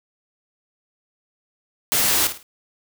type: noise with echo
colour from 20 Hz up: white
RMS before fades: -19 dBFS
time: 1.92-2.27 s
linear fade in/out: 0 ms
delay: 53 ms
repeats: 3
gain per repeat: -10 dB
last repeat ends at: 2.429 s
effects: none